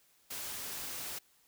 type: noise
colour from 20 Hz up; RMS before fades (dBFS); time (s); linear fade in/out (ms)
white; -41; 0.3-1.19; 10
effects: white hiss -68 dBFS RMS until 1.47 s